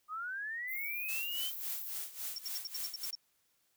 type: linear sweep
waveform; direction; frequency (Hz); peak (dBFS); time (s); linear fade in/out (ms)
sine; up; 1209 to 3136; -37; 0.08-1.52; 50
type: high-pass noise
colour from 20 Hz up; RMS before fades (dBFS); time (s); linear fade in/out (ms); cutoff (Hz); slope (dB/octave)
white; -43; 0.67-1.96; 50; 12000; 96
type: noise with tremolo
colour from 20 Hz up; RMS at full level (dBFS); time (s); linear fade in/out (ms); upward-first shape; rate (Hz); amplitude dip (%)
blue; -39; 1.08-3.11; 10; sine; 3.6; 80
type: tone bursts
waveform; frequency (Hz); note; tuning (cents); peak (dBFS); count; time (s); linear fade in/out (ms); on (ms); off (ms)
sine; 5500; F8; -27; -37; 9; 2.36-3.152; 2; 24; 72
effects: white hiss -75 dBFS RMS until 3.76 s